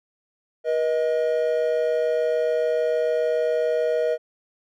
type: tone pair together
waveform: triangle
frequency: 480.1 / 627 Hz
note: B4 / D#5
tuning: -49 / +13 cents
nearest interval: perfect fourth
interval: 462 cents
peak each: -20 / -21 dBFS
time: 0.64-4.18 s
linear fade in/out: 50 ms
effects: none